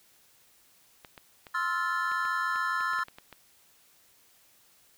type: clicks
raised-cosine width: 0.3 ms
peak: -29 dBFS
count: 12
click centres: 1.048 / 1.178 / 1.468 / 2.117 / 2.253 / 2.559 / 2.807 / 2.934 / 2.989 / 3.084 / 3.185 / 3.327 s
type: chord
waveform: triangle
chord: F major seventh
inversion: second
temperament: just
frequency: 1047.7 / 1309.6 / 1396.9 / 1746.1 Hz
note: C6 / E6 / F6 / A6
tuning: +2 / -12 / 0 / -14 cents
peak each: -31 dBFS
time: 1.54-3.04 s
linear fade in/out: 10 ms
effects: white hiss -62 dBFS RMS until 4.97 s